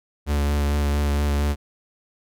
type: tone with vibrato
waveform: 45% pulse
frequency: 72.4 Hz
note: D2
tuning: 24 cents flat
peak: -19 dBFS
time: 0.26-1.56 s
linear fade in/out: 50 ms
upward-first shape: sine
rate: 4.4 Hz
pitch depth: 20 cents each way
effects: none